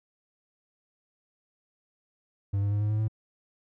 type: tone with pitch steps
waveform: triangle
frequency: 99.5 / 101.36 / 103.25 / 105.17 / 107.14 / 109.13 Hz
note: G2 / G#2 / G#2 / G#2 / A2 / A2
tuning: +26 / -42 / -10 / +22 / -46 / -14 cents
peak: -22 dBFS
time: 2.53-3.082 s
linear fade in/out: 10 ms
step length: 92 ms
effects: none